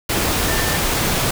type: tone in noise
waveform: sine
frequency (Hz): 1786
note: A6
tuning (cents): +25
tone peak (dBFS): -26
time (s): 0.48-0.77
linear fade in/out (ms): 5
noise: pink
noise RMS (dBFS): -19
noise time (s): 0.09-1.31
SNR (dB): -10
effects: none